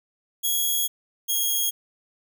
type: tone pair in turn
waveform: 5% pulse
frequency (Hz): 3322 / 3274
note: G#7 / G#7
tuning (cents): 0 / -25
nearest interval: unison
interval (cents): 25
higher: first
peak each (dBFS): -13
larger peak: neither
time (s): 0.43-0.88 / 1.28-1.71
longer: first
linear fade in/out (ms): 20
effects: none